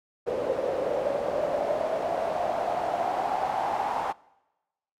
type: noise with band-pass filter sweep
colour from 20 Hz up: pink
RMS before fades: -28 dBFS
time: 0.26-4.13 s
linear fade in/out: 20 ms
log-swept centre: 510 to 850 Hz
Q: 6.2
effects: noise-tail reverb RT60 1.0 s tail -23 dB re dry